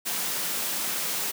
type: high-pass noise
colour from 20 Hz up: white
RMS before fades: -29 dBFS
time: 0.05-1.32 s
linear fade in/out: 20 ms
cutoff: 140 Hz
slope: 48 dB/octave
effects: none